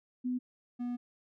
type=tone pair in turn; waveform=sine / triangle; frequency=250.3 / 243.7 Hz; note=B3 / B3; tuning=+23 / -23 cents; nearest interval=unison; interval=46 cents; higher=first; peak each=-30 / -31 dBFS; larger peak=first; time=0.24-0.39 / 0.79-0.97 s; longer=second; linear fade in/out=20 ms; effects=none